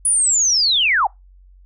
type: linear sweep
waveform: sine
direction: down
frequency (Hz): 9956 to 704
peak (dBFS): -13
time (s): 0.05-1.07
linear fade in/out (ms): 5
effects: noise-tail reverb RT60 0.2 s tail -26 dB re dry + added 46 Hz sine -44 dBFS peak until 1.65 s

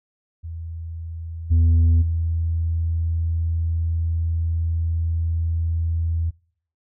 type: tone with level steps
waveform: sine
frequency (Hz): 82.6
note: E2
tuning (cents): +4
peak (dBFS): -29 / -10 / -19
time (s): 0.43-6.31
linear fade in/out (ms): 20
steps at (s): 1.5 / 2.01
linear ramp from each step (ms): 20
effects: noise-tail reverb RT60 0.6 s tail -26 dB re dry + tanh soft clip ceiling -12 dBFS

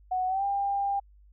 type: tone with pitch glide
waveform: sine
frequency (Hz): 740 to 797.7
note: F#5 to G5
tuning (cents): 0 to +30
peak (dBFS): -25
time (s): 0.11-1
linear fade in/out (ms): 10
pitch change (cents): +130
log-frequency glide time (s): 0.27-0.44
effects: added 50 Hz sine -53 dBFS peak until 1.32 s

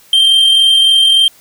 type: tone with amplitude modulation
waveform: triangle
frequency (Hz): 3157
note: G7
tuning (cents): +12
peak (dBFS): -3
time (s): 0.13-1.28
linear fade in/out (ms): 2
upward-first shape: sine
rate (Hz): 43.5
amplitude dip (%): 30
effects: white hiss -45 dBFS RMS until 1.4 s

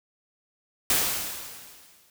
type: noise with exponential decay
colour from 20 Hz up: white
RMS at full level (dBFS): -21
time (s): 0.9-2.1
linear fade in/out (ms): 1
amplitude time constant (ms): 260
effects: none

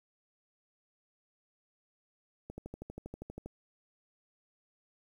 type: click train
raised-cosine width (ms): 2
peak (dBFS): -29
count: 13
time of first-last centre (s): 2.5-3.46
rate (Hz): 12.5
effects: 10-bit

